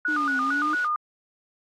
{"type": "tone with vibrato", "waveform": "sine", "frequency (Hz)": 1335, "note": "E6", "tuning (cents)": 22, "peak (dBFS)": -22, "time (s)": [0.05, 0.96], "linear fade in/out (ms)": 2, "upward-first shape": "square", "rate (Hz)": 4.4, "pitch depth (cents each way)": 160}
{"type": "high-pass noise", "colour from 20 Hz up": "white", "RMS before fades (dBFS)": -38, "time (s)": [0.06, 0.89], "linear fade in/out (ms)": 50, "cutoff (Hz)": 330, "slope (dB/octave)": 24}
{"type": "linear two-way sweep", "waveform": "triangle", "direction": "down then up", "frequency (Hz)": [311.2, 260, 311.2], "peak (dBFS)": -27, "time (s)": [0.08, 0.75], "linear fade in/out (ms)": 5, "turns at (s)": 0.39}
{"effects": ["low-pass 4000 Hz 12 dB/octave", "AAC 64 kbps"]}